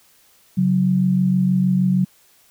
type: tone pair together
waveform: sine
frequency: 138.59 / 185 Hz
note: C#3 / F#3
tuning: 0 / 0 cents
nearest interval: perfect fourth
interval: 500 cents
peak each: -21 / -15 dBFS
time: 0.57-2.05 s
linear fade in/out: 10 ms
effects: white hiss -55 dBFS RMS until 2.5 s